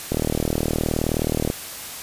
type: click train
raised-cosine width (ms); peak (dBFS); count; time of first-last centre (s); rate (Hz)
2; -8; 55; 0.12-1.501; 39.1
effects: white hiss -34 dBFS RMS until 2.02 s + resampled to 32000 Hz